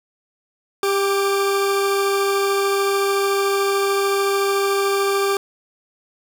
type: tone pair together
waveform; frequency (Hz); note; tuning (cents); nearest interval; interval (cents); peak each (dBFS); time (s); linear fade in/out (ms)
40% pulse; 396.1 / 1174.7; G4 / D6; +18 / 0; octave + perfect fifth; 1882; -17 / -23; 0.83-5.37; 2
effects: 9-bit